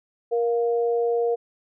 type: tone pair together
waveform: sine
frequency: 470.4 / 701 Hz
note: A#4 / F5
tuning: +16 / +6 cents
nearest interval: perfect fifth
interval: 690 cents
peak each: -20 / -29 dBFS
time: 0.31-1.36 s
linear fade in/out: 20 ms
effects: none